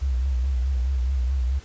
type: tone with vibrato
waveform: sine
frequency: 64.4 Hz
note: C2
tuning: 27 cents flat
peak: -20 dBFS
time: 0.01-1.6 s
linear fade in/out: 20 ms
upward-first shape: triangle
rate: 4.7 Hz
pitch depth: 120 cents each way
effects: pink hiss -48 dBFS RMS until 1.64 s + resampled to 16000 Hz